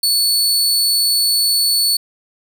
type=tone; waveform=sawtooth; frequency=4441 Hz; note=C#8; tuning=2 cents sharp; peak=-10 dBFS; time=0.03-1.97 s; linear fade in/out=5 ms; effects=none